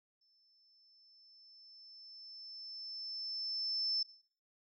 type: tone with exponential growth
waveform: sine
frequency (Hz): 5290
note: E8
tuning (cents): +5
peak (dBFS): -31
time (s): 0.21-4.03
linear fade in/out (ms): 5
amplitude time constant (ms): 830
effects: noise-tail reverb RT60 0.5 s tail -17 dB re dry